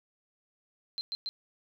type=tone bursts; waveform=sine; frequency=4115 Hz; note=C8; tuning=30 cents flat; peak=-32 dBFS; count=3; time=0.98-1.29 s; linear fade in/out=0 ms; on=30 ms; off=110 ms; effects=none